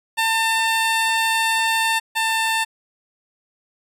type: tone pair in turn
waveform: 15% pulse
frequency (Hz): 898 / 894.1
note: A5 / A5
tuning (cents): +35 / +28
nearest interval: unison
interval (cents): 7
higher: first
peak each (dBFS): -11 / -12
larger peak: first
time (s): 0.17-2 / 2.15-2.65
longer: first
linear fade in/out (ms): 20
effects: resampled to 32000 Hz